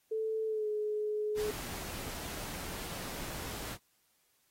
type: tone with pitch glide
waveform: sine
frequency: 440 to 423.5 Hz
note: A4 to G#4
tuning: 0 to +34 cents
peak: -31 dBFS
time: 0.11-1.51 s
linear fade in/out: 10 ms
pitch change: -66 cents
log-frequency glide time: 0.46-0.68 s
type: noise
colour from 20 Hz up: pink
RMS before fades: -42 dBFS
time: 1.35-3.78 s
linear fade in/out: 50 ms
effects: white hiss -73 dBFS RMS until 4.5 s + AAC 48 kbps